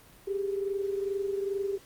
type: tone pair together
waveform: sine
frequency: 392.9 / 415.3 Hz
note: G4 / G#4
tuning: +4 / 0 cents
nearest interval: minor second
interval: 96 cents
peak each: -29 / -36 dBFS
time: 0.27-1.78 s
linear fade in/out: 10 ms
effects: pink hiss -55 dBFS RMS until 1.85 s + Opus 32 kbps